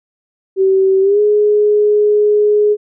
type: tone with pitch glide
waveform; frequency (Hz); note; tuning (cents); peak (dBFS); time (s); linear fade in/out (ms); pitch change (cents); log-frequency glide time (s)
sine; 383.6 to 418.3; G4 to G#4; -37 to +12; -8; 0.56-2.77; 50; +149; 1.01-1.2
effects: none